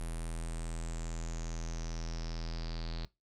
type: tone with low-pass filter sweep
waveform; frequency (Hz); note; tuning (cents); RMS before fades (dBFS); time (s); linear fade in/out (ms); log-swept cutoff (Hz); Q
square; 41.2; E1; 0; -38; 0-3.05; 0; 10000 to 4300; 7.1
effects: noise-tail reverb RT60 0.2 s tail -20 dB re dry